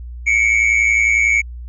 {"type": "tone pair together", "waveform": "triangle", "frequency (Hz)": [2189, 2300], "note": ["C#7", "D7"], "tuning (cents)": [-22, -37], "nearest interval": "minor second", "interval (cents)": 85, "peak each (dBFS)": [-13, -13], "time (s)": [0.26, 1.42], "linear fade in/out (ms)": 20, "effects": ["added 60 Hz sine -28 dBFS peak until 1.68 s", "resampled to 22050 Hz"]}